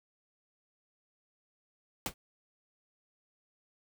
pink noise with exponential decay, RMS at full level -28 dBFS, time 2.06-2.14 s, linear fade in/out 1 ms, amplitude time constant 17 ms, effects none

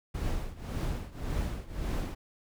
brown noise with tremolo, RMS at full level -30 dBFS, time 0.14-2.15 s, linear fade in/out 10 ms, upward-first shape triangle, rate 1.8 Hz, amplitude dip 90%, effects none

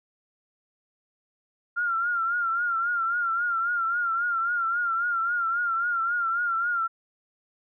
sine tone with vibrato, 1388 Hz, F6, 11 cents flat, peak -23 dBFS, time 1.76-6.88 s, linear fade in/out 20 ms, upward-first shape triangle, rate 3.7 Hz, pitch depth 83 cents each way, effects none

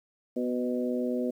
harmonic tone with a mistuned harmonic, 123.47 Hz, B2, in tune, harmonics 2 / 3 / 4 / 5, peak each -29 / -34 / -33 / -37 dBFS, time 0.36-1.31 s, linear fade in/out 10 ms, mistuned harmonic 4, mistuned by +19 cents, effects 10-bit

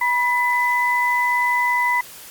sine tone pair together, 974.5 / 2005 Hz, B5 / B6, -23 / +26 cents, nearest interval octave, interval 1249 cents, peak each -19 dBFS, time 0.01-2.01 s, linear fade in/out 5 ms, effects white hiss -40 dBFS RMS until 2.3 s + Opus 32 kbps

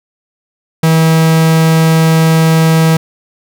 45% pulse tone, 161.3 Hz, E3, 37 cents flat, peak -6 dBFS, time 0.83-2.97 s, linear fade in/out 5 ms, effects none

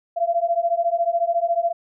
sine beating tone pair, 675 / 689 Hz, E5 / F5, +41 / -24 cents, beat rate 14 Hz, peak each -21 dBFS, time 0.16-1.73 s, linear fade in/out 20 ms, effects none

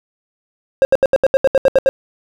triangle tone bursts, 536 Hz, C5, 42 cents sharp, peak -5 dBFS, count 11, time 0.82-1.89 s, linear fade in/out 0 ms, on 30 ms, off 74 ms, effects none

